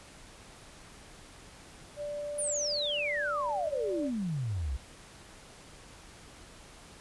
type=tone; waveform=sine; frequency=586 Hz; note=D5; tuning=4 cents flat; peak=-34 dBFS; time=1.96-4.11 s; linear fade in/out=50 ms
type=exponential sweep; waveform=sine; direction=down; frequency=9956 to 60.4 Hz; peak=-30 dBFS; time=2.38-4.77 s; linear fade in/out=10 ms
effects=pink hiss -52 dBFS RMS until 7 s + resampled to 24000 Hz